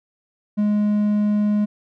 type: tone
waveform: triangle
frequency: 208.6 Hz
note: G#3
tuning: 8 cents sharp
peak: -14 dBFS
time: 0.57-1.66 s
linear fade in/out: 20 ms
effects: none